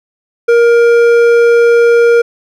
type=tone with hard clipping; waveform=triangle; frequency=470 Hz; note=A#4; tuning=14 cents sharp; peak=-6 dBFS; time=0.48-2.22 s; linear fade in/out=10 ms; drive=12 dB; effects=none